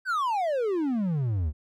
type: exponential sweep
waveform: triangle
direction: down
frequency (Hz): 1582 to 69.5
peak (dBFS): -22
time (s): 0.05-1.53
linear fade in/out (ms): 50
effects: none